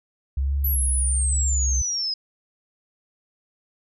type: tone with vibrato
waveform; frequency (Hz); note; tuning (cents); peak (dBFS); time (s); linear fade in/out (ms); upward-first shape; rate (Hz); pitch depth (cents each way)
sine; 67; C2; +42; -20; 0.37-1.82; 5; triangle; 1.3; 86
type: exponential sweep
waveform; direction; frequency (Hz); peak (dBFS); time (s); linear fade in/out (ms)
sine; down; 12000 to 5020; -23; 0.64-2.14; 5
effects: none